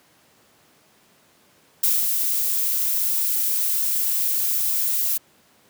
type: noise with ADSR envelope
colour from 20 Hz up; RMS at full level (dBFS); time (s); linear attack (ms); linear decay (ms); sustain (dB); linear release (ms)
violet; -18; 1.83-5.18; 6; 200; -4; 14
effects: pink hiss -57 dBFS RMS until 5.69 s + high-pass 150 Hz 12 dB/octave